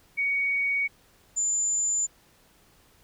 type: tone pair in turn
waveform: sine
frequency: 2241 / 7092 Hz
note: C#7 / A8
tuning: +18 / +13 cents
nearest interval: octave + minor sixth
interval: 1995 cents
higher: second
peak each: -23 dBFS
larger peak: neither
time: 0.17-0.88 / 1.36-2.07 s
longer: neither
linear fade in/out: 20 ms
effects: pink hiss -60 dBFS RMS until 3.03 s